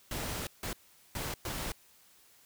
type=noise bursts at uneven times; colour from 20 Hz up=pink; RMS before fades=-37 dBFS; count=4; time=0.11-0.47 / 0.63-0.73 / 1.15-1.34 / 1.45-1.72 s; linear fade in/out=2 ms; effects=white hiss -62 dBFS RMS until 2.45 s